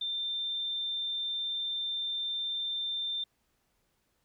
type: tone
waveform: sine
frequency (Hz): 3581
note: A7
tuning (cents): +30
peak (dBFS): -31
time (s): 0.01-3.24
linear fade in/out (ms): 5
effects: pink hiss -75 dBFS RMS until 4.24 s